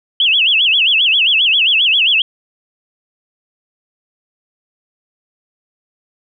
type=tone with vibrato; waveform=sine; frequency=2960 Hz; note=F#7; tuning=in tune; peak=-9 dBFS; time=0.2-2.22 s; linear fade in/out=2 ms; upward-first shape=sine; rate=7.5 Hz; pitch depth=250 cents each way; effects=none